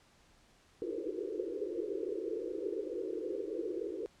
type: band-pass noise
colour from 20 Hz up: pink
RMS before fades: -38 dBFS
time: 0.82-4.06 s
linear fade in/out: 0 ms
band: 320 to 500 Hz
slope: 96 dB/octave
effects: pink hiss -65 dBFS RMS until 4.2 s + low-pass 8000 Hz 12 dB/octave